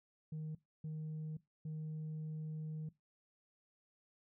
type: tone bursts at uneven times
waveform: sine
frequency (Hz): 155.56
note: D#3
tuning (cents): 0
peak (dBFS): -38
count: 3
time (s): 0.32-0.55 / 0.84-1.37 / 1.65-2.89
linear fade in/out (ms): 5
effects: noise-tail reverb RT60 0.2 s tail -20 dB re dry + tanh soft clip ceiling -39 dBFS